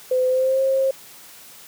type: tone with pitch glide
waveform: sine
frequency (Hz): 510 to 534.4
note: C5 to C5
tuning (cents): -44 to +36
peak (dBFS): -16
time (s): 0.11-0.91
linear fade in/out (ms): 5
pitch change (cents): +80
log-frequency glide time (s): 0.28-0.61
effects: white hiss -44 dBFS RMS until 1.67 s + high-pass 100 Hz 12 dB/octave